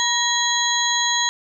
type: tone cluster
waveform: sine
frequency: 964 / 1879 / 3314 / 3997 / 6600 Hz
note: B5 / A#6 / G#7 / B7 / G#8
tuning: -42 / +13 / -4 / +20 / -12 cents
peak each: -24 dBFS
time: 0-1.29 s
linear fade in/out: 0 ms
effects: none